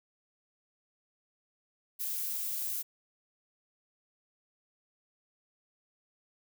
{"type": "noise", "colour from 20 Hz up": "violet", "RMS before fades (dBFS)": -35, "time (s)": [1.99, 2.83], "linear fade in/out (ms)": 20, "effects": []}